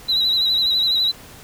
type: tone with vibrato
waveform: sine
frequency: 3931 Hz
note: B7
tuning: 9 cents flat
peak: -14 dBFS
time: 0.08-1.12 s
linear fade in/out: 20 ms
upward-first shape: sine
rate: 12 Hz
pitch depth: 53 cents each way
effects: tanh soft clip ceiling -12 dBFS + pink hiss -42 dBFS RMS until 1.43 s